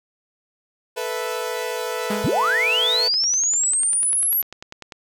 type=chord; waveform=sawtooth; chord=A suspended second; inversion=none; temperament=equal; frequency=440 / 493.9 / 659.3 Hz; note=A4 / B4 / E5; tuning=0 / 0 / 0 cents; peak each=-25 / -23 / -28 dBFS; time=0.96-3.09 s; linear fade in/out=20 ms
type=tone with exponential decay; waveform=sawtooth; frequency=207.1 Hz; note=G#3; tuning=5 cents flat; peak=-17 dBFS; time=2.1-2.56 s; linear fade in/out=5 ms; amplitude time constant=100 ms
type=linear sweep; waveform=sine; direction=up; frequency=72.4 to 11880 Hz; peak=-17 dBFS; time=2.24-4.42 s; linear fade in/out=5 ms
type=click train; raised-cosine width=0.2 ms; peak=-19 dBFS; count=19; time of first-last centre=3.14-4.922 s; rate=10.1 Hz
effects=none

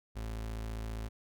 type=tone; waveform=35% pulse; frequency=55 Hz; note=A1; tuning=in tune; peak=-35 dBFS; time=0.15-1.09 s; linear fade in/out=20 ms; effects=none

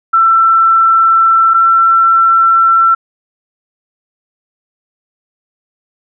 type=tone pair in turn; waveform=sine; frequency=1339 / 1346.1 Hz; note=E6 / E6; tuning=+27 / +36 cents; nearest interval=unison; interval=9 cents; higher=second; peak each=-5 dBFS; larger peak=neither; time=0.13-1.54 / 1.54-2.95 s; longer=neither; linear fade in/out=10 ms; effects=none

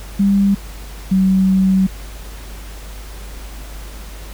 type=tone pair in turn; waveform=sine; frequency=198.6 / 189.81 Hz; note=G3 / F#3; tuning=+23 / +44 cents; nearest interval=minor second; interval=79 cents; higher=first; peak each=-10 dBFS; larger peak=neither; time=0.19-0.55 / 1.11-1.87 s; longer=second; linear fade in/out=10 ms; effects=added 50 Hz sine -30 dBFS peak until 4.33 s + pink hiss -38 dBFS RMS until 4.33 s

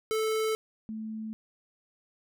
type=tone pair in turn; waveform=square / sine; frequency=438 / 219 Hz; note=A4 / A3; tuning=-8 / -8 cents; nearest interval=octave; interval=1200 cents; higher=first; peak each=-27 / -34 dBFS; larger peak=first; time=0.11-0.55 / 0.89-1.33 s; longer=neither; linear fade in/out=0 ms; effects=none

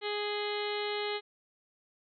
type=harmonic tone with a mistuned harmonic; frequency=415.3 Hz; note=G#4; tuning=in tune; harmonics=1 / 2 / 3 / 4 / 5 / 6 / 7 / 8 / 9 / 10; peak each=-34 / -40 / -44 / -46 / -41 / -47 / -44 / -44 / -45 / -44 dBFS; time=0.01-1.21 s; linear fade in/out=50 ms; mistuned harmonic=7; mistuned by=+38 cents; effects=none

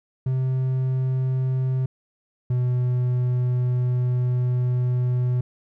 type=tone pair in turn; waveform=triangle; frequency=130 / 124.49 Hz; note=C3 / B2; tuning=-11 / +14 cents; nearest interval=minor second; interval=75 cents; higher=first; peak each=-18 / -17 dBFS; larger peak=second; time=0.26-1.86 / 2.5-5.41 s; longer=second; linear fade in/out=5 ms; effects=none

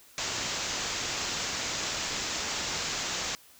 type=low-pass noise; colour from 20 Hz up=white; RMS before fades=-33 dBFS; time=0.18-3.35 s; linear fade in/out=0 ms; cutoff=7400 Hz; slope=96 dB/octave; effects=white hiss -56 dBFS RMS until 3.59 s

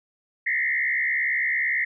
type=tone with frequency modulation; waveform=sine; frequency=1975.5 Hz; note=B6; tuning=in tune; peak=-21 dBFS; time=0.46-1.85 s; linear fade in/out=10 ms; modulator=68.9 Hz; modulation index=2.4; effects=none

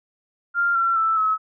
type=tone with pitch steps; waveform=sine; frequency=1395 / 1358.4 / 1322.8 / 1288.1 Hz; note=F6 / F6 / E6 / E6; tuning=-2 / -48 / +6 / -40 cents; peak=-17 dBFS; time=0.54-1.38 s; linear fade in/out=50 ms; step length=210 ms; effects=none

